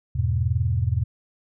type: chord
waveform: sine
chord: E major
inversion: none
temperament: equal with one note detuned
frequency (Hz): 82.41 / 101.63 / 123.47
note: E2 / G#2 / B2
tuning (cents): 0 / -37 / 0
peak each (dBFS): -24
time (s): 0.15-1.04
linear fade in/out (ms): 10
effects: none